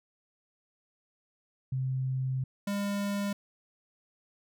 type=tone pair in turn; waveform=sine / square; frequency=130.81 / 201.7 Hz; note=C3 / G3; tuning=0 / +50 cents; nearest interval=perfect fifth; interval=750 cents; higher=second; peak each=-28 / -30 dBFS; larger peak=first; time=1.72-2.44 / 2.67-3.33 s; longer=first; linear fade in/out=5 ms; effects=none